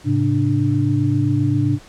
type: tone cluster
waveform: sine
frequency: 107.6 / 135.2 / 294.9 Hz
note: A2 / C#3 / D4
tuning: -38 / -43 / +7 cents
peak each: -19 dBFS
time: 0.04-1.79 s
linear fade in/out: 50 ms
effects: pink hiss -45 dBFS RMS until 1.88 s + low-pass 8000 Hz 12 dB/octave